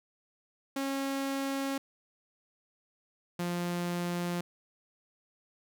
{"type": "tone pair in turn", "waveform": "sawtooth", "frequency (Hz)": [273.1, 174.9], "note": ["C#4", "F3"], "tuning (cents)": [-26, 3], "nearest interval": "minor sixth", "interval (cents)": 771, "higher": "first", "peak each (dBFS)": -27, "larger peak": "neither", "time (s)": [[0.76, 1.78], [3.39, 4.41]], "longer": "neither", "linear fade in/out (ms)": 5, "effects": []}